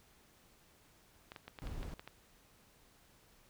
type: clicks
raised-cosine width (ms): 0.3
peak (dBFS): -31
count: 8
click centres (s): 1.319 / 1.362 / 1.48 / 1.588 / 1.671 / 1.83 / 1.995 / 2.076
type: noise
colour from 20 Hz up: brown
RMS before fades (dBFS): -43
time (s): 1.62-1.94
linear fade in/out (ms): 0
effects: pink hiss -66 dBFS RMS until 3.49 s